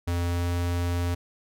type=tone with pitch glide; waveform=square; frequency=86.7 to 87.25 Hz; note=F2 to F2; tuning=-12 to -1 cents; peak=-25 dBFS; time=0.07-1.15 s; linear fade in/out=10 ms; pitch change=+11 cents; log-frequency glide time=0.25-0.49 s; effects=none